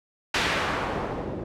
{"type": "noise with low-pass filter sweep", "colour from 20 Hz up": "white", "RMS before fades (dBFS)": -28, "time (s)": [0.34, 1.44], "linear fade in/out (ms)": 5, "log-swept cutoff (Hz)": [3300, 360], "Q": 0.88, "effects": []}